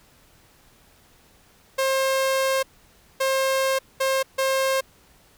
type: tone bursts at uneven times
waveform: sawtooth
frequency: 533 Hz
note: C5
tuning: 32 cents sharp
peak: -16 dBFS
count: 4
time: 1.78-2.63 / 3.2-3.79 / 4-4.23 / 4.38-4.81 s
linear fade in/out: 10 ms
effects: pink hiss -56 dBFS RMS until 5.37 s